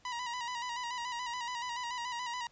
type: tone with vibrato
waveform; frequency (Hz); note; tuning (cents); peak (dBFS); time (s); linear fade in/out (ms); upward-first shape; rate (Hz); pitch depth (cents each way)
sawtooth; 970; B5; -31; -32; 0.05-2.47; 2; square; 7; 46
effects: pink hiss -65 dBFS RMS until 2.51 s + resampled to 16000 Hz